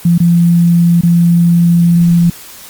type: tone with dropouts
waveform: sine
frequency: 171.2 Hz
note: F3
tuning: 34 cents flat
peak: -5 dBFS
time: 0.05-2.3 s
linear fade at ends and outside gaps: 5 ms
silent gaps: 0.179-0.201 / 1.011-1.033 s
effects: white hiss -33 dBFS RMS until 2.69 s + Opus 24 kbps